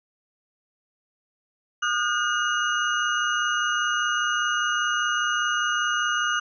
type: tone cluster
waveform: sine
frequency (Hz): 1225 / 1442 / 1567 / 2876 / 6130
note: D#6 / F#6 / G6 / F#7 / G8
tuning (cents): -27 / -45 / -1 / -50 / -40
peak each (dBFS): -27 / -25 / -32 / -29 / -33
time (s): 1.82-6.4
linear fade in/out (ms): 10
effects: none